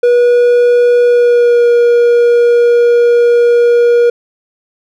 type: tone with pitch glide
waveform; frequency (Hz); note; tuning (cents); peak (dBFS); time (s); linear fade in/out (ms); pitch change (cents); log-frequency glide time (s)
triangle; 484.3 to 476.5; B4 to A#4; -34 to +38; -3; 0.03-4.1; 5; -28; 1.04-1.67
effects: none